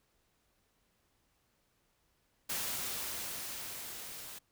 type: noise with level ramp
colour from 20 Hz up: white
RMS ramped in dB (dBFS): -36 to -47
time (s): 2.49-4.39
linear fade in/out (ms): 10
effects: pink hiss -75 dBFS RMS until 4.51 s